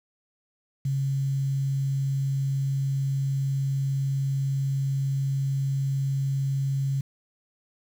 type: tone with quantisation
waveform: sine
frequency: 136.6 Hz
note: C#3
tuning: 25 cents flat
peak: -23 dBFS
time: 0.85-7.01 s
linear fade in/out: 5 ms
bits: 8
effects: none